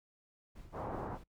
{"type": "noise with tremolo", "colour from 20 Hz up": "brown", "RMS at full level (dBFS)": -49, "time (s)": [0.55, 1.24], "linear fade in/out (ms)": 10, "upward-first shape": "triangle", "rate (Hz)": 5.1, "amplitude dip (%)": 60}
{"type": "low-pass noise", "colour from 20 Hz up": "white", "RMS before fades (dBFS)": -41, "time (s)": [0.72, 1.19], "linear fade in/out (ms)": 50, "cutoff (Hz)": 1000, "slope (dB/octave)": 24}
{"effects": ["noise-tail reverb RT60 0.1 s tail -24 dB re dry"]}